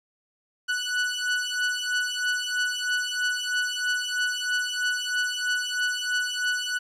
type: beating tone pair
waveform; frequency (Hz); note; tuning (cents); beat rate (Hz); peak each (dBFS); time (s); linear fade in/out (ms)
sawtooth; 1479 / 1482.1; F#6 / F#6; -1 / +2; 3.1; -24; 0.68-6.79; 20
effects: low-pass 8000 Hz 12 dB/octave + 10-bit